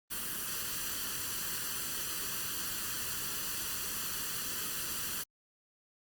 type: noise with comb filter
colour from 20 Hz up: white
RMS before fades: -37 dBFS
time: 0.1-5.24 s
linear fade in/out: 20 ms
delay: 0.67 ms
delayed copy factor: +0.65
effects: Opus 32 kbps